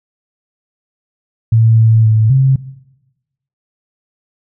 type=tone with pitch steps; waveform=sine; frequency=112.8 / 111.9 / 109.8 / 133.5 Hz; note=A2 / A2 / A2 / C3; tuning=+44 / +30 / -3 / +35 cents; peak=-6 dBFS; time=1.52-2.56 s; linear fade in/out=5 ms; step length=260 ms; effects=noise-tail reverb RT60 1.0 s tail -18 dB re dry